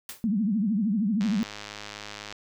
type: noise with exponential decay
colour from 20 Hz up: white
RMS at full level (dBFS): -34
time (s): 0.09-0.27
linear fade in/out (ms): 2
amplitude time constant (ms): 37
type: tone with vibrato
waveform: sine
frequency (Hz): 209.6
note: G#3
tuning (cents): +16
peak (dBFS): -22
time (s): 0.24-1.43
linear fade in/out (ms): 0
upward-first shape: triangle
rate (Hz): 13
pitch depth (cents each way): 230
type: click train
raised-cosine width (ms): 0.2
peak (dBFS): -20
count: 117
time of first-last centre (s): 1.21-2.325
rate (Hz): 104
effects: none